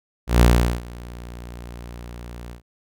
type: tone with ADSR envelope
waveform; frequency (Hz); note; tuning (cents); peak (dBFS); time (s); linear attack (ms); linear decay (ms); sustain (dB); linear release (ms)
sawtooth; 59.5; A#1; +36; -6; 0.27-2.62; 140; 400; -24; 110
effects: none